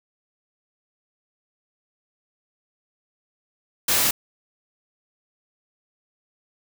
white noise, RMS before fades -20 dBFS, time 3.88-4.11 s, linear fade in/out 5 ms, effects none

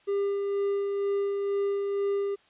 triangle tone with tremolo, 400 Hz, G4, 35 cents sharp, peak -22 dBFS, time 0.07-2.36 s, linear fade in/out 20 ms, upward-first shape sine, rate 2.1 Hz, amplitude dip 30%, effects white hiss -62 dBFS RMS until 2.49 s + resampled to 8000 Hz

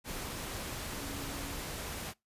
sine tone in noise, 280 Hz, C#4, 18 cents sharp, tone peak -45 dBFS, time 0.94-1.6 s, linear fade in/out 50 ms, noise pink, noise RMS -40 dBFS, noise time 0.04-2.14 s, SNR -8 dB, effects noise-tail reverb RT60 0.2 s tail -23 dB re dry + resampled to 32000 Hz

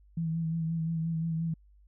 sine tone with vibrato, 163.3 Hz, E3, 16 cents flat, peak -28 dBFS, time 0.17-1.54 s, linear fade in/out 5 ms, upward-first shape sine, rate 5.7 Hz, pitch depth 32 cents each way, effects added 50 Hz sine -56 dBFS peak until 1.87 s

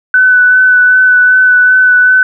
sine tone with vibrato, 1500 Hz, F#6, 23 cents sharp, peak -3 dBFS, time 0.14-2.23 s, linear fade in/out 2 ms, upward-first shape sine, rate 2.6 Hz, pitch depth 15 cents each way, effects none

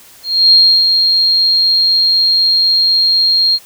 sine tone with ADSR envelope, 4228 Hz, C8, 17 cents sharp, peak -3 dBFS, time 0.23-3.59 s, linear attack 290 ms, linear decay 320 ms, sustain -5 dB, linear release 46 ms, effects white hiss -41 dBFS RMS until 3.65 s

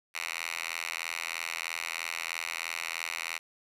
5% pulse tone with high-pass filter, 83.1 Hz, E2, 15 cents sharp, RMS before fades -36 dBFS, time 0.14-3.39 s, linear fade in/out 20 ms, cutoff 1900 Hz, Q 2.3, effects resampled to 32000 Hz + 10-bit

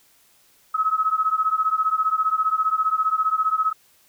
sine beating tone pair, 1277 / 1292 Hz, D#6 / E6, +45 / -35 cents, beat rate 15 Hz, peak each -21 / -22 dBFS, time 0.74-3.73 s, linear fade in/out 10 ms, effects white hiss -58 dBFS RMS until 4.08 s

